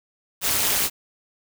white noise with amplitude modulation, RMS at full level -18 dBFS, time 0.41-0.9 s, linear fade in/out 50 ms, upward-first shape sine, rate 200 Hz, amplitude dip 85%, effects none

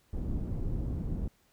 pink low-pass noise, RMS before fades -33 dBFS, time 0.13-1.28 s, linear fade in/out 5 ms, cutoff 230 Hz, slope 12 dB/octave, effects pink hiss -68 dBFS RMS until 1.52 s

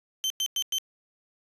30% pulse tone bursts, 3100 Hz, G7, 20 cents flat, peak -22 dBFS, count 4, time 0.24-0.784 s, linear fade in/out 0 ms, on 61 ms, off 100 ms, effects resampled to 32000 Hz

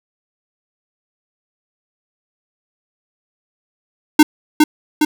square tone with echo, 303.9 Hz, D#4, 41 cents flat, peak -3 dBFS, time 4.19-4.23 s, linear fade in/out 5 ms, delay 410 ms, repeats 2, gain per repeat -4 dB, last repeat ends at 5.05 s, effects none

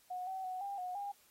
sine tone with pitch steps, 729 / 760 / 741 / 799 / 728 / 807 Hz, F#5 / F#5 / F#5 / G5 / F#5 / G#5, -26 / +46 / +2 / +33 / -28 / -50 cents, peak -38 dBFS, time 0.1-1.12 s, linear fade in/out 10 ms, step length 170 ms, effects white hiss -67 dBFS RMS until 1.3 s + AAC 48 kbps

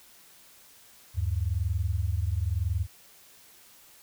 sine tone pair together, 77.07 / 98 Hz, D#2 / G2, -16 / 0 cents, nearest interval major third, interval 416 cents, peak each -28 dBFS, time 1.14-2.87 s, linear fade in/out 50 ms, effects white hiss -55 dBFS RMS until 4.02 s

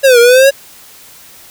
square exponential two-way sweep, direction down then up, 560 to 466.2 to 560 Hz, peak -4 dBFS, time 0.03-0.51 s, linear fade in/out 20 ms, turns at 0.19 s, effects white hiss -38 dBFS RMS until 1.5 s

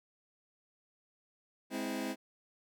sawtooth chord, Ab augmented, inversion none, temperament just, 207.7 / 259.6 / 324.5 Hz, Ab3 / C4 / E4, 0 / -13 / -27 cents, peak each -37 / -34 / -36 dBFS, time 1.7-2.16 s, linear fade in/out 50 ms, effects none

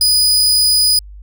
sawtooth tone, 4967 Hz, D#8, 4 cents flat, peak -7 dBFS, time 0.01-0.99 s, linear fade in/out 2 ms, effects added 50 Hz sine -32 dBFS peak until 1.22 s

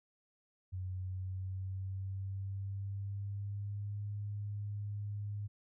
sine tone with pitch glide, 92.7 to 102.86 Hz, F#2 to G#2, +4 to -16 cents, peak -37 dBFS, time 0.72-5.48 s, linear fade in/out 20 ms, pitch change +180 cents, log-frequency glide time 0.97-4.03 s, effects none

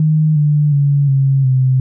sine tone with pitch steps, 155.1 / 148.44 / 142.06 / 135.96 / 130.12 Hz, D#3 / D3 / C#3 / C#3 / C3, -5 / +19 / +43 / -33 / -9 cents, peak -9 dBFS, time 0-1.8 s, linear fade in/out 2 ms, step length 360 ms, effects none

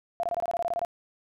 sine tone bursts, 687 Hz, F5, 29 cents flat, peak -25 dBFS, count 12, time 0.2-0.849 s, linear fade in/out 0 ms, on 33 ms, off 23 ms, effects none

